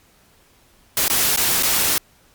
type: noise with dropouts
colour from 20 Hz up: white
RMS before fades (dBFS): -18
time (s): 0.97-1.98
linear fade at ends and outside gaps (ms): 1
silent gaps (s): 1.081-1.099 / 1.361-1.373 / 1.626-1.632
effects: pink hiss -55 dBFS RMS until 2.34 s + MP3 96 kbps